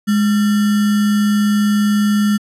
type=tone with sample-and-hold; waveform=sine; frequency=207.7 Hz; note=G#3; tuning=in tune; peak=-11 dBFS; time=0.07-2.38 s; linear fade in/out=20 ms; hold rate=1575 Hz; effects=resampled to 32000 Hz